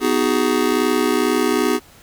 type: chord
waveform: square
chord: G# minor seventh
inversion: first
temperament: just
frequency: 249.2 / 311.5 / 373.8 / 415.3 Hz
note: B3 / D#4 / F#4 / G#4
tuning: +16 / +2 / +18 / 0 cents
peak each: -22 dBFS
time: 0-1.8 s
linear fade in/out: 50 ms
effects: pink hiss -47 dBFS RMS until 2.02 s